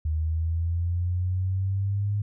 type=exponential sweep; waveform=sine; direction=up; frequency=77.2 to 103.8 Hz; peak=-23 dBFS; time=0.05-2.22 s; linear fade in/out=5 ms; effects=none